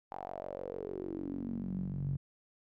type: tone with band-pass filter sweep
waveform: sawtooth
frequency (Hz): 46.72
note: F#1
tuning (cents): +18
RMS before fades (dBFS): -39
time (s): 0.11-2.17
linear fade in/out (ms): 10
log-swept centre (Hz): 830 to 130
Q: 6.3
effects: none